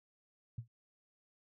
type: tone with exponential decay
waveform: sine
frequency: 116.54 Hz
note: A#2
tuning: in tune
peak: -35 dBFS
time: 0.58-0.68 s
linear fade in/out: 5 ms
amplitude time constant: 21 ms
effects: none